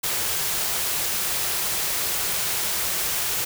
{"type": "band-stop noise", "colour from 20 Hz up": "white", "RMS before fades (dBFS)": -25, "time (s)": [0.03, 3.45], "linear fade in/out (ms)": 10, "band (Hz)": [210, 310], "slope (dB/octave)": 96, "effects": []}